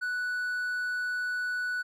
triangle tone, 1481 Hz, F#6, 1 cent sharp, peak -27 dBFS, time 0.01-1.83 s, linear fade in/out 20 ms, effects none

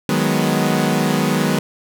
sawtooth chord, G# minor seventh, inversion second, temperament equal, 155.56 / 185 / 207.7 / 246.9 Hz, D#3 / F#3 / G#3 / B3, 0 / 0 / 0 / 0 cents, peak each -17 dBFS, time 0.09-1.59 s, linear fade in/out 2 ms, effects none

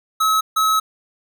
square tone bursts at uneven times, 1287 Hz, E6, 42 cents flat, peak -15 dBFS, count 2, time 0.2-0.41 / 0.56-0.8 s, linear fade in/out 10 ms, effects none

